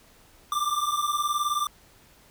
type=beating tone pair; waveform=square; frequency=1174.7 / 1193.7 Hz; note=D6 / D6; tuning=0 / +28 cents; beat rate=19 Hz; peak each=-28 dBFS; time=0.52-1.67 s; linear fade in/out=2 ms; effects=pink hiss -56 dBFS RMS until 2.3 s